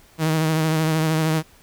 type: tone with vibrato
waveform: sawtooth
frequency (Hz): 158.3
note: D#3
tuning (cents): +30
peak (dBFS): -14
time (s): 0.18-1.43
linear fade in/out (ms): 50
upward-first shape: triangle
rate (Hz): 13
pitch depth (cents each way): 39
effects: pink hiss -52 dBFS RMS until 1.62 s